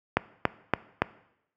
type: click train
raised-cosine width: 0.5 ms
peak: -5 dBFS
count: 4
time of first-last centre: 0.17-1.02 s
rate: 3.53 Hz
effects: noise-tail reverb RT60 0.8 s tail -19 dB re dry + high-pass 80 Hz 12 dB/octave